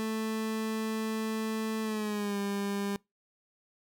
30% pulse tone with pitch glide, 220 to 200.6 Hz, A3 to G3, 0 to +40 cents, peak -28 dBFS, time 0-2.96 s, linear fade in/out 0 ms, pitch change -160 cents, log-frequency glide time 1.82-2.38 s, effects noise-tail reverb RT60 0.2 s tail -24 dB re dry

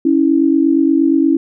sine tone pair together, 277.2 / 325.7 Hz, C#4 / E4, 0 / -21 cents, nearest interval minor third, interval 279 cents, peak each -12 dBFS, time 0.05-1.37 s, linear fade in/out 5 ms, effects none

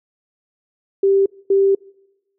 sine tone bursts at uneven times, 392 Hz, G4, in tune, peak -11 dBFS, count 2, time 1.03-1.26 / 1.5-1.75 s, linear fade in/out 5 ms, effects noise-tail reverb RT60 1.0 s tail -25 dB re dry

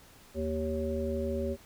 harmonic tone with a mistuned harmonic, 77.7 Hz, D#2, 2 cents flat, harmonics 1 / 3 / 5 / 7, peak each -35 / -35 / -35 / -35 dBFS, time 0.34-1.57 s, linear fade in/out 50 ms, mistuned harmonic 7, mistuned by +36 cents, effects pink hiss -56 dBFS RMS until 1.65 s

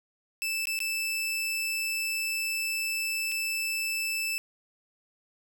sawtooth tone with dropouts, 2637 Hz, E7, in tune, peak -25 dBFS, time 0.42-4.38 s, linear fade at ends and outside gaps 0 ms, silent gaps 0.655-0.671 / 0.79-0.803 / 3.316-3.319 s, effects none

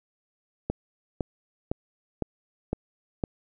click train, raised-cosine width 2 ms, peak -13 dBFS, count 6, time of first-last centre 0.7-3.238 s, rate 1.97 Hz, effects none

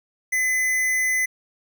square tone, 2025 Hz, B6, 43 cents sharp, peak -20 dBFS, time 0.32-1.26 s, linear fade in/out 10 ms, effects none

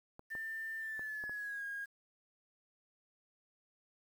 clicks, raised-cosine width 1 ms, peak -36 dBFS, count 5, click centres 0.194 / 0.352 / 0.994 / 1.239 / 1.295 s
sine tone with pitch glide, 1790 to 1632 Hz, A6 to G#6, +29 to -31 cents, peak -39 dBFS, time 0.3-1.86 s, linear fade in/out 20 ms, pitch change -160 cents, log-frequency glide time 0.79-1.64 s
effects 10-bit

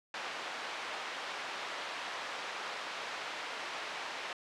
pink band-pass noise, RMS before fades -41 dBFS, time 0.14-4.33 s, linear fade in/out 2 ms, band 730 to 3600 Hz, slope 12 dB/octave, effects low-pass 9000 Hz 12 dB/octave

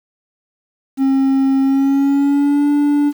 triangle tone with pitch glide, 269.4 to 290.4 Hz, C#4 to D4, -49 to -19 cents, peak -9 dBFS, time 0.97-3.13 s, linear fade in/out 50 ms, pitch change +130 cents, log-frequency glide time 1.62-2.7 s, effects 7-bit

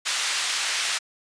pink band-pass noise, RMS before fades -26 dBFS, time 0.05-0.99 s, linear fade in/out 20 ms, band 1800 to 8300 Hz, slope 12 dB/octave, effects resampled to 22050 Hz

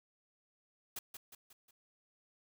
white noise with echo, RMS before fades -42 dBFS, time 0.96-0.99 s, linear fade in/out 5 ms, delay 180 ms, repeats 4, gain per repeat -6 dB, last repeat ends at 1.71 s, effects none

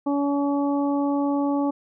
harmonic tone, 283.7 Hz, C#4, 40 cents sharp, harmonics 1 / 2 / 3 / 4, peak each -21 / -29 / -30 / -35 dBFS, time 0.06-1.71 s, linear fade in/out 10 ms, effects none

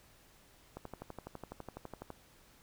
click train, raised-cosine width 1 ms, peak -29 dBFS, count 17, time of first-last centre 0.77-2.103 s, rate 12 Hz, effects pink hiss -63 dBFS RMS until 2.62 s

